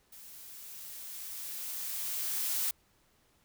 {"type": "noise with level ramp", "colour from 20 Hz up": "blue", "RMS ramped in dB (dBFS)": [-51, -31], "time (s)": [0.12, 2.71], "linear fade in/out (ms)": 5, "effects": ["pink hiss -69 dBFS RMS until 3.44 s"]}